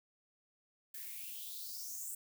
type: noise with high-pass filter sweep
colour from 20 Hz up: violet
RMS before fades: -45 dBFS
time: 0.94-2.15 s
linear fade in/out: 5 ms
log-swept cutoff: 1700 to 8300 Hz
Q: 5.5
effects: none